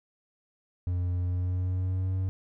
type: tone with pitch glide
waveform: triangle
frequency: 89.2 to 94.01 Hz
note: F2 to F#2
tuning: +37 to +28 cents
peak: -24 dBFS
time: 0.87-2.29 s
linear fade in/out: 0 ms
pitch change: +91 cents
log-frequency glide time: 1.18-2.17 s
effects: none